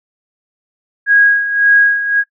sine tone with tremolo, 1645 Hz, G#6, 17 cents flat, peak -5 dBFS, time 1.06-2.24 s, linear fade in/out 50 ms, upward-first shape sine, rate 1.8 Hz, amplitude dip 70%, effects noise-tail reverb RT60 0.1 s tail -18 dB re dry

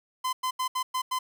45% pulse tone bursts at uneven times, 1025 Hz, C6, 36 cents flat, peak -26 dBFS, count 6, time 0.24-0.33 / 0.43-0.51 / 0.59-0.68 / 0.75-0.83 / 0.94-1.02 / 1.11-1.19 s, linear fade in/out 10 ms, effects none

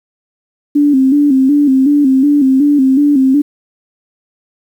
sine tone with vibrato, 277.2 Hz, C#4, in tune, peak -6 dBFS, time 0.75-3.42 s, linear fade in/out 10 ms, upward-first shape square, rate 2.7 Hz, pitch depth 83 cents each way, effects 7-bit

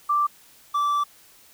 sine / triangle tone pair in turn, 1174.7 / 1163.9 Hz, D6 / D6, 0 / -16 cents, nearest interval unison, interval 16 cents, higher first, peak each -18 dBFS, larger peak neither, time 0.09-0.27 / 0.74-1.04 s, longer second, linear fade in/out 10 ms, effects white hiss -53 dBFS RMS until 1.53 s

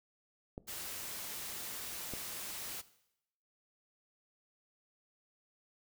clicks, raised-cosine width 2 ms, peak -28 dBFS, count 2, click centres 0.579 / 2.137 s
white noise, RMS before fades -43 dBFS, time 0.67-2.82 s, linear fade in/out 20 ms
effects noise-tail reverb RT60 0.8 s tail -17 dB re dry

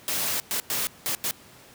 white noise bursts at uneven times, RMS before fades -27 dBFS, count 5, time 0.08-0.4 / 0.51-0.6 / 0.7-0.87 / 1.06-1.15 / 1.24-1.31 s, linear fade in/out 0 ms, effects pink hiss -50 dBFS RMS until 1.74 s + high-pass 100 Hz 12 dB/octave

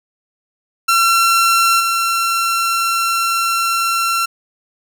sawtooth tone with level steps, 1357 Hz, E6, 50 cents sharp, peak -7 / -11 dBFS, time 0.88-4.26 s, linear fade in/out 10 ms, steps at 1.79 s, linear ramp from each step 20 ms, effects none

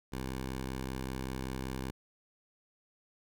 10% pulse tone, 65.2 Hz, C2, 5 cents flat, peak -28 dBFS, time 0.12-1.91 s, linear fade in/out 10 ms, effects none

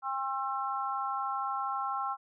harmonic tone, 267.6 Hz, C4, 39 cents sharp, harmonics 3 / 4 / 5, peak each -35 / -35 / -35 dBFS, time 0.02-2.17 s, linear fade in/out 50 ms, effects none

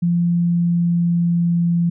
sine tone with pitch glide, 172.5 to 171.01 Hz, F3 to F3, -21 to -36 cents, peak -14 dBFS, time 0.02-1.9 s, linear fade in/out 10 ms, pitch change -15 cents, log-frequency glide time 0.26-1.77 s, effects none

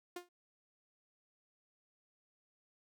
sawtooth tone with exponential decay, 354 Hz, F4, 23 cents sharp, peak -36 dBFS, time 0.16-0.29 s, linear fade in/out 5 ms, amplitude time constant 28 ms, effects none

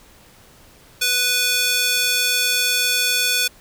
square tone with high-pass filter, 493.9 Hz, B4, in tune, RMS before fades -19 dBFS, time 1.01-3.48 s, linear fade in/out 10 ms, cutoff 2700 Hz, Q 0.93, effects pink hiss -49 dBFS RMS until 3.6 s

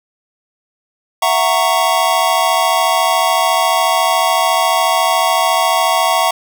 square chord, F# dominant seventh, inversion third, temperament just, 666 / 740 / 925 / 1110 Hz, E5 / F#5 / A#5 / C#6, +18 / 0 / -14 / +2 cents, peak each -18 dBFS, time 1.22-6.31 s, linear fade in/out 5 ms, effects none

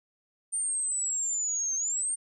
sine linear two-way sweep, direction down then up, 8920 to 6280 to 8920 Hz, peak -27 dBFS, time 0.52-2.16 s, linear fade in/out 20 ms, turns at 1.75 s, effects none

